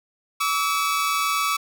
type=tone pair together; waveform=sawtooth; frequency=1140.9 / 1300 Hz; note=C#6 / E6; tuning=+50 / -24 cents; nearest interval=major second; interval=226 cents; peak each=-19 / -21 dBFS; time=0.4-1.57 s; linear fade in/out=10 ms; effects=none